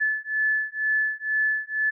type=beating tone pair; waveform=sine; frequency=1732 / 1734.1 Hz; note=A6 / A6; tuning=-28 / -26 cents; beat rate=2.1 Hz; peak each=-25 dBFS; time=0-1.91 s; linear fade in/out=20 ms; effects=none